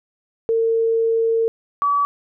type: tone pair in turn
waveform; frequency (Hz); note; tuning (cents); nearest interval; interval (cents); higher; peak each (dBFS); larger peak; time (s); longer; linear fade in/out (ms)
sine; 454.1 / 1144.3; A#4 / D6; -45 / -45; octave + major third; 1600; second; -15 / -15; neither; 0.49-1.48 / 1.82-2.05; first; 0
effects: none